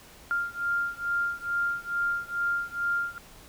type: beating tone pair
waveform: sine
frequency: 1396.9 / 1399.2 Hz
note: F6 / F6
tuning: 0 / +3 cents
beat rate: 2.3 Hz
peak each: -29 / -30 dBFS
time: 0.31-3.18 s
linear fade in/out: 0 ms
effects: pink hiss -51 dBFS RMS until 3.48 s